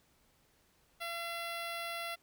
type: tone with notch filter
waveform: 10% pulse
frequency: 680 Hz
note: F5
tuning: 46 cents flat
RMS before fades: -40 dBFS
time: 1-2.16 s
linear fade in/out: 20 ms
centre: 7300 Hz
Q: 1.2
effects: pink hiss -70 dBFS RMS until 2.22 s